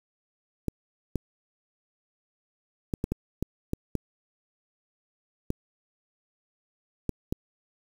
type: clicks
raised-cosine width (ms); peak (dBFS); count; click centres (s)
3; -14; 11; 0.683 / 1.157 / 2.938 / 3.041 / 3.12 / 3.426 / 3.734 / 3.953 / 5.504 / 7.093 / 7.325
effects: 7-bit